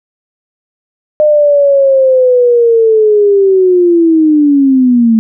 sine linear sweep, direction down, 609 to 220 Hz, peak -4 dBFS, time 1.2-5.19 s, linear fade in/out 0 ms, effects none

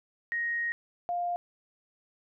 sine tone pair in turn, 1874 / 702 Hz, A#6 / F5, +9 / +9 cents, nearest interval octave + perfect fourth, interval 1700 cents, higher first, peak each -28 dBFS, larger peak neither, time 0.32-0.72 / 1.09-1.36 s, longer first, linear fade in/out 0 ms, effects none

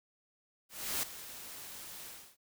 white noise with ADSR envelope, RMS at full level -33 dBFS, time 0.69-2.37 s, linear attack 340 ms, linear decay 4 ms, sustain -14 dB, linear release 300 ms, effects none

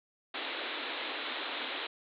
white band-pass noise, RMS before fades -38 dBFS, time 0.34-1.87 s, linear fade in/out 5 ms, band 250 to 4000 Hz, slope 96 dB/octave, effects none

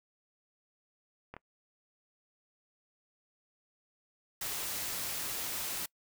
clicks, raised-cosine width 0.5 ms, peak -29 dBFS, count 2, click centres 1.34 / 1.366 s
white noise, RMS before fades -37 dBFS, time 4.41-5.86 s, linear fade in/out 5 ms
effects noise-tail reverb RT60 0.1 s tail -25 dB re dry

